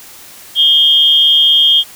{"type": "tone with amplitude modulation", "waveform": "sine", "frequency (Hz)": 3228, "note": "G#7", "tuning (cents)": -50, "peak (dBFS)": -3, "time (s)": [0.55, 1.84], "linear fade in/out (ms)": 50, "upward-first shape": "sine", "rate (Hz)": 280, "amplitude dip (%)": 60, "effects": ["white hiss -36 dBFS RMS until 1.95 s"]}